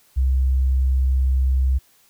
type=tone; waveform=sine; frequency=65.41 Hz; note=C2; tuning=in tune; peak=-15 dBFS; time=0.16-1.79 s; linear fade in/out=20 ms; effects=white hiss -57 dBFS RMS until 2.09 s